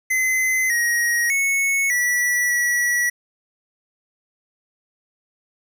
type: tone with pitch steps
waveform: square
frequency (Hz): 2045 / 1890 / 2203 / 1951 / 1937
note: C7 / A#6 / C#7 / B6 / B6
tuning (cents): -40 / +23 / -11 / -22 / -34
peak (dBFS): -18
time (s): 0.1-3.1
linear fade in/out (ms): 10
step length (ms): 600
effects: none